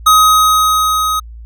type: tone with level ramp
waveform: square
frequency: 1260 Hz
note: D#6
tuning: 21 cents sharp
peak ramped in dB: -5 to -14 dBFS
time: 0.06-1.2 s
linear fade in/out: 10 ms
effects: added 57 Hz sine -29 dBFS peak until 1.45 s